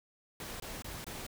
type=noise bursts; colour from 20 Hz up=pink; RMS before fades=-43 dBFS; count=4; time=0.4-1.266 s; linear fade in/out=2 ms; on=200 ms; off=22 ms; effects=none